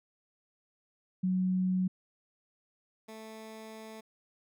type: tone pair in turn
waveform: sine / 15% pulse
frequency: 185 / 220 Hz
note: F#3 / A3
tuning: 0 / 0 cents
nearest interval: minor third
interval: 300 cents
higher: second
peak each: -26 / -38 dBFS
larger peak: first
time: 1.23-1.88 / 3.08-4.01 s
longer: second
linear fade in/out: 10 ms
effects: none